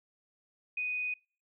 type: tone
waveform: sine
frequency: 2489 Hz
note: D#7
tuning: in tune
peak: -31 dBFS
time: 0.77-1.14 s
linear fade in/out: 5 ms
effects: noise-tail reverb RT60 0.4 s tail -26 dB re dry

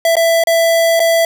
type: tone with dropouts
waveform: square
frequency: 664 Hz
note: E5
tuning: 12 cents sharp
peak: -10 dBFS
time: 0.05-1.25 s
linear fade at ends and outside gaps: 2 ms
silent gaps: 0.155-0.167 / 0.438-0.471 / 0.995-1.001 s
effects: none

